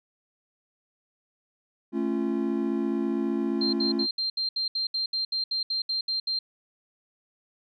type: chord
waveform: triangle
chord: A augmented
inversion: none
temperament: just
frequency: 220 / 275 / 343.8 Hz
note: A3 / C#4 / E#4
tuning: 0 / -14 / -27 cents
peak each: -27 dBFS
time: 1.92-4.07 s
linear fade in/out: 50 ms
type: tone bursts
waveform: sine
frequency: 4167 Hz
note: C8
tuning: 8 cents flat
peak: -25 dBFS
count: 15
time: 3.61-6.39 s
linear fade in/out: 5 ms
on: 120 ms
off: 70 ms
effects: none